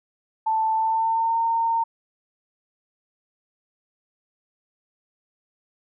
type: tone with pitch glide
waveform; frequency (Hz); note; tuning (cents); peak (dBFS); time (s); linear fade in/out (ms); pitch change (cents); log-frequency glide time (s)
sine; 883 to 915.2; A5 to A#5; +6 to -32; -19; 0.46-1.84; 10; +62; 0.73-1.37
effects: none